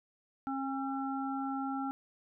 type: harmonic tone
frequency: 270.2 Hz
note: C#4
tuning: 44 cents flat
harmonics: 1 / 3 / 5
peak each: -35 / -38 / -41 dBFS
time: 0.47-1.91 s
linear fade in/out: 0 ms
effects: none